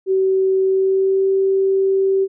sine tone with pitch glide, 381.1 to 386.4 Hz, G4 to G4, -49 to -25 cents, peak -13 dBFS, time 0.06-2.28 s, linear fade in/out 50 ms, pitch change +24 cents, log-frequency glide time 0.62-1.27 s, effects none

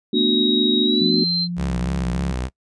sine tone with pitch glide, 3803 to 4123 Hz, A#7 to C8, +34 to -26 cents, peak -19 dBFS, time 0.13-1.48 s, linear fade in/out 50 ms, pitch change +140 cents, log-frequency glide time 0.83-1.19 s
sine chord, B minor seventh, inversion third, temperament just, 222.2 / 246.9 / 296.3 / 370.4 Hz, A3 / B3 / D4 / F#4, +17 / 0 / +15 / +2 cents, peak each -22 dBFS, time 0.13-1.24 s, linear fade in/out 5 ms
sine tone, 174.61 Hz, F3, in tune, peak -23 dBFS, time 1.01-2.32 s, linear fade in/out 2 ms
sawtooth tone with vibrato, 65.41 Hz, C2, in tune, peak -19 dBFS, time 1.56-2.5 s, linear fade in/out 50 ms, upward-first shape sine, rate 3.3 Hz, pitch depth 94 cents each way
effects noise-tail reverb RT60 0.1 s tail -23 dB re dry + resampled to 22050 Hz

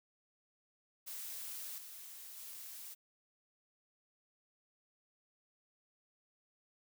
blue noise with level steps, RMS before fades -45 / -51 / -49 dBFS, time 1.06-2.95 s, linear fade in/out 20 ms, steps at 1.78 / 2.37 s, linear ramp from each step 2 ms, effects none

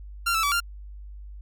sawtooth tone with pitch steps, 1380 / 1316 / 1147 / 1392 Hz, F6 / E6 / D6 / F6, -21 / -3 / -41 / -6 cents, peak -18 dBFS, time 0.26-0.604 s, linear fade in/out 10 ms, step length 86 ms, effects added 50 Hz sine -38 dBFS peak until 1.41 s

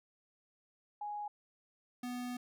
sine / square tone pair in turn, 830.6 / 246.7 Hz, G#5 / B3, 0 / -2 cents, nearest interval octave + major sixth, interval 2102 cents, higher first, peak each -38 / -39 dBFS, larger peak first, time 1.01-1.28 / 2.03-2.37 s, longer second, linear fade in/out 5 ms, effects none

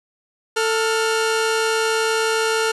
sawtooth tone pair together, 444.6 / 1413.4 Hz, A4 / F6, +18 / +20 cents, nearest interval octave + minor sixth, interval 2002 cents, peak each -15 / -19 dBFS, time 0.56-2.72 s, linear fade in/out 10 ms, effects resampled to 24000 Hz + 7-bit

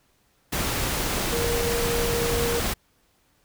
sine tone in noise, 470.6 Hz, A#4, 16 cents sharp, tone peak -25 dBFS, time 1.32-2.6 s, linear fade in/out 10 ms, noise pink, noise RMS -26 dBFS, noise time 0.52-2.74 s, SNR -2 dB, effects pink hiss -65 dBFS RMS until 3.44 s

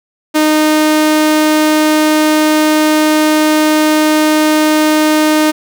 sawtooth tone, 307.7 Hz, D#4, 19 cents flat, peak -4 dBFS, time 0.34-5.52 s, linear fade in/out 20 ms, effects none

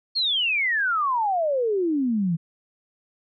sine exponential sweep, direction down, 4385 to 158.7 Hz, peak -20 dBFS, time 0.15-2.37 s, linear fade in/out 20 ms, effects none

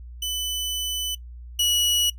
sawtooth tone pair in turn, 3000 / 2925 Hz, F#7 / F#7, +23 / -21 cents, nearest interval unison, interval 44 cents, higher first, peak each -22 / -16 dBFS, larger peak second, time 0.22-1.15 / 1.59-2.1 s, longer first, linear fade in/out 5 ms, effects noise-tail reverb RT60 0.1 s tail -19 dB re dry + added 60 Hz sine -37 dBFS peak until 2.18 s

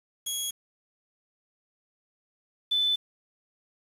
15% pulse / sine tone pair in turn, 3322 / 3508 Hz, G#7 / A7, 0 / -6 cents, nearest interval minor second, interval 94 cents, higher second, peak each -22 dBFS, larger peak neither, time 0.26-0.51 / 2.71-2.96 s, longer neither, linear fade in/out 10 ms, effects resampled to 32000 Hz + 8-bit

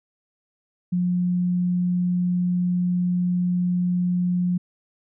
sine tone, 178.5 Hz, F3, 38 cents sharp, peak -19 dBFS, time 0.92-4.58 s, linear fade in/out 10 ms, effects none

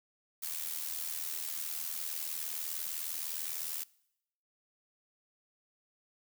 blue noise with amplitude modulation, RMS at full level -35 dBFS, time 0.42-3.84 s, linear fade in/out 10 ms, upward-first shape sine, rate 79.8 Hz, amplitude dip 70%, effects noise-tail reverb RT60 0.8 s tail -23 dB re dry

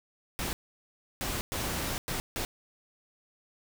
pink noise bursts at uneven times, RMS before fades -33 dBFS, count 5, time 0.39-0.53 / 1.21-1.41 / 1.52-1.98 / 2.08-2.2 / 2.36-2.45 s, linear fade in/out 0 ms, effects none

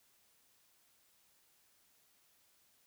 silence, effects white hiss -71 dBFS RMS until 2.86 s

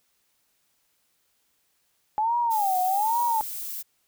sine tone with vibrato, 837 Hz, G#5, 13 cents sharp, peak -21 dBFS, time 2.18-3.41 s, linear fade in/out 0 ms, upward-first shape sine, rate 1.2 Hz, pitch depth 230 cents each way
violet noise, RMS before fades -34 dBFS, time 2.5-3.83 s, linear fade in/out 20 ms
effects white hiss -70 dBFS RMS until 4.07 s

